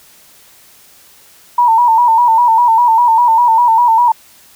sine tone with vibrato, 932.3 Hz, A#5, in tune, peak -6 dBFS, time 1.58-4.12 s, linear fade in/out 5 ms, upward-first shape square, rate 5 Hz, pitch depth 64 cents each way, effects white hiss -44 dBFS RMS until 4.55 s

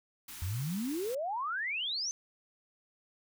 white band-stop noise, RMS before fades -46 dBFS, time 0.28-1.15 s, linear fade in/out 5 ms, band 370 to 790 Hz, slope 48 dB/octave
sine exponential sweep, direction up, 82.41 to 6272 Hz, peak -32 dBFS, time 0.42-2.11 s, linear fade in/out 0 ms
effects none

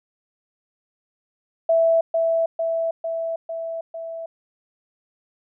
sine tone with echo, 659.3 Hz, E5, in tune, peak -14 dBFS, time 1.69-2.01 s, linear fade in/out 5 ms, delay 450 ms, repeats 5, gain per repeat -3 dB, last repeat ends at 4.26 s, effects none

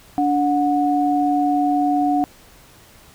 sine tone pair together, 290 / 730.8 Hz, D4 / F#5, -22 / -22 cents, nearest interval octave + major third, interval 1600 cents, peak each -18 dBFS, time 0.18-2.24 s, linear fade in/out 0 ms, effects pink hiss -48 dBFS RMS until 3.14 s

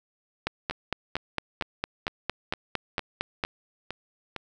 two click trains, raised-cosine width 0.3 ms, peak -10 / -17 dBFS, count 14 / 9, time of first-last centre 0.47-3.438 / 0.71-4.363 s, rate 4.38 / 2.19 Hz, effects none

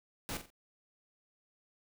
pink noise with echo, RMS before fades -39 dBFS, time 0.29-0.37 s, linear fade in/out 0 ms, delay 44 ms, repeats 3, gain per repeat -9 dB, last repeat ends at 0.502 s, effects none

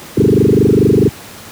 sine tone with frequency modulation, 262.1 Hz, C4, 3 cents sharp, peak -6 dBFS, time 0.17-1.09 s, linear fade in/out 5 ms, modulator 24.6 Hz, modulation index 7.3, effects pink hiss -33 dBFS RMS until 1.51 s + high-pass 100 Hz 12 dB/octave

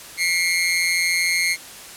sawtooth tone with amplitude modulation, 2143 Hz, C7, 41 cents sharp, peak -11 dBFS, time 0.17-1.57 s, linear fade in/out 50 ms, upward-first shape sine, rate 173 Hz, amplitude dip 75%, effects white hiss -39 dBFS RMS until 1.96 s + low-pass 12000 Hz 12 dB/octave

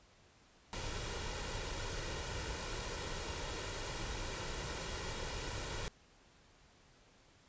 pink noise with comb filter, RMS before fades -41 dBFS, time 0.73-5.88 s, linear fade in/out 0 ms, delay 2.1 ms, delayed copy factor +0.5, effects pink hiss -65 dBFS RMS until 7.48 s + resampled to 16000 Hz

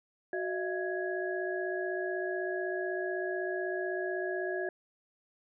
sine tone cluster, 368.6 / 622 / 678 / 1666 Hz, F#4 / D#5 / E5 / G#6, -7 / -1 / +49 / +5 cents, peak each -34 / -39 / -39 / -38 dBFS, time 0.33-4.69 s, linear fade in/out 2 ms, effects none

